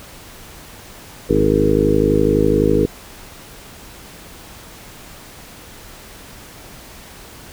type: harmonic tone with a mistuned harmonic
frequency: 51.91 Hz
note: G#1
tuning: in tune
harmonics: 1 / 2 / 3 / 4 / 5 / 6 / 7 / 8 / 9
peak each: -23 / -24 / -22 / -24 / -21 / -19 / -23 / -18 / -19 dBFS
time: 1.29-2.86 s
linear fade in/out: 10 ms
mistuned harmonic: 9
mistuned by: +16 cents
effects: pink hiss -39 dBFS RMS until 7.52 s